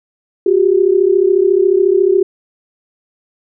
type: tone pair together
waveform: sine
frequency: 363.4 / 397.5 Hz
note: F#4 / G4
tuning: -31 / +24 cents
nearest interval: major second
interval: 155 cents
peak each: -11 dBFS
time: 0.46-2.23 s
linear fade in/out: 5 ms
effects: none